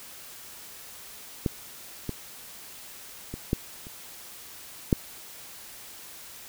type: clicks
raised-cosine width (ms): 3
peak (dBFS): -11 / -17 / -21 / -10 / -30 / -6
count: 6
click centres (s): 1.462 / 2.093 / 3.34 / 3.531 / 3.869 / 4.928
effects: white hiss -45 dBFS RMS until 6.48 s